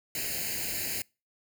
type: noise with comb filter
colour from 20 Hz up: white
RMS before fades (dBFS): -33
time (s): 0.15-1.02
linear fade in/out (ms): 2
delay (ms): 0.43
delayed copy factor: +1
effects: noise-tail reverb RT60 0.3 s tail -26 dB re dry